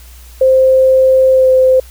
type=tone with pitch glide; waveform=sine; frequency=523.3 to 517.9 Hz; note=C5 to C5; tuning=0 to -18 cents; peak=-5 dBFS; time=0.41-1.8 s; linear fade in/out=5 ms; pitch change=-18 cents; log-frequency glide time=1.32-1.49 s; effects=added 60 Hz sine -34 dBFS peak until 1.9 s + white hiss -42 dBFS RMS until 1.9 s